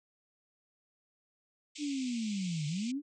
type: band-pass noise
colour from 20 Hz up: pink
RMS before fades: -47 dBFS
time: 1.75-2.92 s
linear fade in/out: 10 ms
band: 2200 to 8200 Hz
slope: 96 dB/octave
type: linear two-way sweep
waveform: sine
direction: down then up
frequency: 301.9 to 143.6 to 301.9 Hz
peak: -32 dBFS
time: 1.78-3.02 s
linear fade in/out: 50 ms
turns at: 2.67 s
effects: none